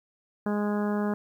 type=harmonic tone; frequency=207.3 Hz; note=G#3; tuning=3 cents flat; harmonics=1 / 2 / 3 / 4 / 5 / 6 / 7 / 8; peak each=-26 / -32 / -36 / -38 / -40 / -42 / -43 / -44 dBFS; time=0.46-1.14 s; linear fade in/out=2 ms; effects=10-bit